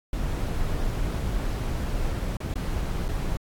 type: noise with dropouts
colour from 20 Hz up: brown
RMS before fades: -27 dBFS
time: 0.13-3.37 s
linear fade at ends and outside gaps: 2 ms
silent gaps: 2.369-2.403 / 2.54-2.556 / 3.083-3.087 s
effects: AAC 64 kbps